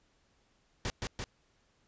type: noise with echo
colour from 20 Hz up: pink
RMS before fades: -34 dBFS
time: 0.85-0.9 s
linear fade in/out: 0 ms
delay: 170 ms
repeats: 2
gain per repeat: -2 dB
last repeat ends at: 1.24 s
effects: pink hiss -71 dBFS RMS until 1.87 s + resampled to 16000 Hz